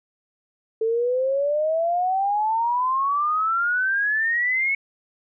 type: exponential sweep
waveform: sine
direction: up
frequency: 440 to 2217 Hz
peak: -19 dBFS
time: 0.81-4.75 s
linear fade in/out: 5 ms
effects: none